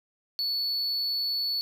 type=tone; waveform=triangle; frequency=4435 Hz; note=C#8; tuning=in tune; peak=-25 dBFS; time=0.39-1.61 s; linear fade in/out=0 ms; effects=none